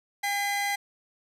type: tone pair together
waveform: 40% pulse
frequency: 806 / 2031 Hz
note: G5 / B6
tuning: +48 / +48 cents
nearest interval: octave + major third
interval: 1600 cents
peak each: -28 dBFS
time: 0.23-0.76 s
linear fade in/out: 10 ms
effects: resampled to 32000 Hz